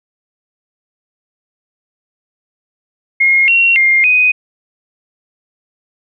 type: tone with pitch steps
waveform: sine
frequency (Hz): 2146 / 2738 / 2118 / 2498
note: C7 / F7 / C7 / D#7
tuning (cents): +43 / -35 / +21 / +6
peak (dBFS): -7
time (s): 3.2-4.32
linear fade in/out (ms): 10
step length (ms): 280
effects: none